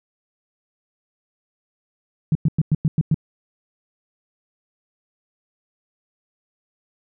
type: tone bursts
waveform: sine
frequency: 155.3 Hz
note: D#3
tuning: 3 cents flat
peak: -13 dBFS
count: 7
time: 2.32-3.144 s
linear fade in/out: 2 ms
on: 32 ms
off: 100 ms
effects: none